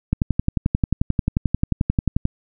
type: click train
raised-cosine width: 5 ms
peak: -5 dBFS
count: 25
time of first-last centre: 0.13-2.254 s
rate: 11.3 Hz
effects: none